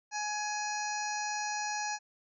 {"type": "harmonic tone with a mistuned harmonic", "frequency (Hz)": 839, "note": "G#5", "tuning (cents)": 17, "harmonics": [1, 2, 3, 5, 6, 7, 8], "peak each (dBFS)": [-35, -39, -43, -46, -46, -41, -44], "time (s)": [0.11, 1.99], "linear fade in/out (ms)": 50, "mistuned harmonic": 7, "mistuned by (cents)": -19, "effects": []}